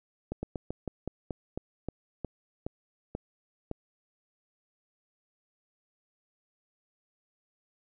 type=slowing click train; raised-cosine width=2 ms; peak=-20 dBFS; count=13; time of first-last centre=0.32-3.714 s; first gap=110 ms; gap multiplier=1.16; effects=none